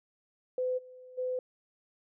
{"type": "tone with level steps", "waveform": "sine", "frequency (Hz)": 507, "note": "B4", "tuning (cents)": 45, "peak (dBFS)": [-28, -48, -30], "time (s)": [0.58, 1.39], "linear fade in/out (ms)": 2, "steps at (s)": [0.77, 1.17], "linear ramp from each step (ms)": 20, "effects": []}